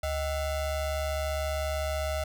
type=ring-modulated tone; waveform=square; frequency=349.2 Hz; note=F4; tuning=in tune; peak=-26 dBFS; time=0.03-2.24 s; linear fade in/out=5 ms; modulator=277 Hz; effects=none